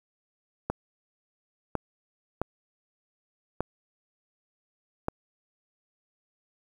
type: clicks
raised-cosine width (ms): 1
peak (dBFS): -13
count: 5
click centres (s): 0.7 / 1.753 / 2.416 / 3.606 / 5.084
effects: 8-bit